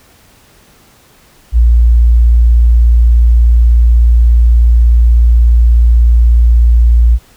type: tone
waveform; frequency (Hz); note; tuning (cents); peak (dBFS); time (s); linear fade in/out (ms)
sine; 58.27; A#1; 0; -3; 1.52-7.19; 50
effects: pink hiss -45 dBFS RMS until 7.36 s